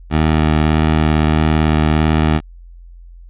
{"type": "tone with vibrato", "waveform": "15% pulse", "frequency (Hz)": 77.78, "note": "D#2", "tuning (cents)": 0, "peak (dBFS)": -5, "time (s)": [0.1, 2.41], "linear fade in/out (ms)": 50, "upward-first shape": "sine", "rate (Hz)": 1.6, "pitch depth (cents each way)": 13, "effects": ["added 43 Hz sine -35 dBFS peak until 3.29 s", "resampled to 8000 Hz"]}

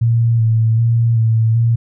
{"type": "tone with vibrato", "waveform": "sine", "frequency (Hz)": 114.2, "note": "A#2", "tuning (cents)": -35, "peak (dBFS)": -10, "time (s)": [0.01, 1.76], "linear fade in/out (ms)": 10, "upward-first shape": "square", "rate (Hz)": 1.3, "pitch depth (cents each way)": 28, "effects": []}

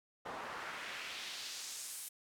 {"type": "noise with band-pass filter sweep", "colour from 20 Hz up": "pink", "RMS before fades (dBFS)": -45, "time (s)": [0.25, 2.09], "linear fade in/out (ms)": 10, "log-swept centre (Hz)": [810, 11000], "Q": 1.3, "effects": []}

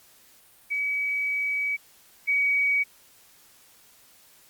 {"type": "tone pair in turn", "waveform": "sine", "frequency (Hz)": [2276, 2262], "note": ["C#7", "C#7"], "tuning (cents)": [45, 34], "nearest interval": "unison", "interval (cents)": 11, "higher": "first", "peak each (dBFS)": [-24, -20], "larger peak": "second", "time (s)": [[0.7, 1.77], [2.27, 2.84]], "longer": "first", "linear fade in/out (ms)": 20, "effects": ["white hiss -56 dBFS RMS until 4.49 s", "Opus 48 kbps"]}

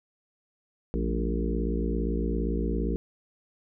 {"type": "harmonic tone with a mistuned harmonic", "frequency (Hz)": 57.5, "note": "A#1", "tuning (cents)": -23, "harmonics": [1, 3, 4, 5, 6, 7, 8], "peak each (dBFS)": [-28, -33, -34, -35, -36, -36, -37], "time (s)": [0.94, 2.96], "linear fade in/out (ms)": 0, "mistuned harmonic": 4, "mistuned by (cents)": -75, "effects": []}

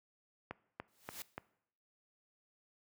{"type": "click train", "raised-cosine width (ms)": 0.5, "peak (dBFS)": -26, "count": 4, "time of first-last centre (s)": [0.51, 1.38], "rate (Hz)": 3.45}
{"type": "noise with exponential growth", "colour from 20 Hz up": "white", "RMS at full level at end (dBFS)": -43, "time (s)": [0.88, 1.22], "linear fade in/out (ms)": 0, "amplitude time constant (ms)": 72}
{"effects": ["noise-tail reverb RT60 0.7 s tail -20 dB re dry", "high-pass 80 Hz 12 dB/octave"]}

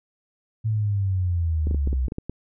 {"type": "linear sweep", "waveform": "sine", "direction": "down", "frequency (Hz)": [111.6, 61.3], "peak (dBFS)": -20, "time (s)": [0.64, 2.08], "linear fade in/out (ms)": 20}
{"type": "clicks", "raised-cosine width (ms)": 3, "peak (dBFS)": -17, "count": 9, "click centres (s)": [1.671, 1.711, 1.746, 1.874, 1.93, 2.082, 2.121, 2.184, 2.296]}
{"effects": []}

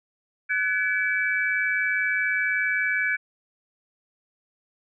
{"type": "tone cluster", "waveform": "sine", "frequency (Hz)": [1501, 1696, 2297], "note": ["F#6", "G#6", "D7"], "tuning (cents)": [24, 36, -39], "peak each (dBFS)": -26, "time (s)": [0.49, 3.17], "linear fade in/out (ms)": 20, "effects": []}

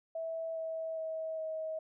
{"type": "tone with pitch steps", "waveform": "sine", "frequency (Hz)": [653, 647, 641, 635.1], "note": ["E5", "E5", "E5", "D#5"], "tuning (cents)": [-17, -32, -49, 35], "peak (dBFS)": -35, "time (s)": [0.15, 1.79], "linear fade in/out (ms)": 5, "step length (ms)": 410, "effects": []}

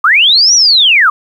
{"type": "linear two-way sweep", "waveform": "sine", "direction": "up then down", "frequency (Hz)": [1123, 5920, 1123], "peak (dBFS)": -4, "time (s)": [0.04, 1.1], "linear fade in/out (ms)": 5, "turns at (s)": 0.54, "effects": ["7-bit"]}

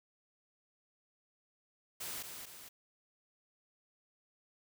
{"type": "noise with echo", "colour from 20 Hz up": "white", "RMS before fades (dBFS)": -42, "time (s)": [2, 2.23], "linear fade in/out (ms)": 10, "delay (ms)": 230, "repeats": 2, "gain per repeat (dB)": -5, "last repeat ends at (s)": 2.69, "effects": []}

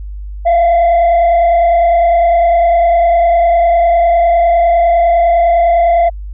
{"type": "tone with frequency modulation", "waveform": "sine", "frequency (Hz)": 685, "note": "F5", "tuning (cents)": -34, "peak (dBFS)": -4, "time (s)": [0.45, 6.1], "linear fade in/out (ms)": 20, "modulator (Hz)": 29.9, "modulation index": 0.53, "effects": ["tanh soft clip ceiling -6 dBFS", "added 50 Hz sine -22 dBFS peak until 6.33 s"]}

